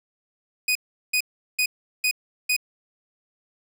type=tone bursts; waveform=sawtooth; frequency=2488 Hz; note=D#7; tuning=1 cent flat; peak=-16 dBFS; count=5; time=0.68-2.565 s; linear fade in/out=5 ms; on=73 ms; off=380 ms; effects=none